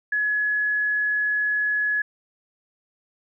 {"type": "tone", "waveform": "sine", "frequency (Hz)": 1693, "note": "G#6", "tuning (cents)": 33, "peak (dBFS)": -20, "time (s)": [0.12, 2.02], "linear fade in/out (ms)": 5, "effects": []}